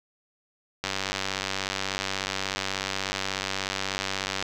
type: click train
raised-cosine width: 0.2 ms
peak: -10 dBFS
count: 347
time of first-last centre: 0.84-4.425 s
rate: 96.5 Hz
effects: none